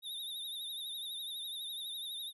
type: tone with vibrato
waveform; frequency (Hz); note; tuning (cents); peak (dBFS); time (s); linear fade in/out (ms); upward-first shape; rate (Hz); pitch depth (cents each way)
square; 3681; A#7; -23; -40; 0.02-2.33; 50; triangle; 12; 93
effects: none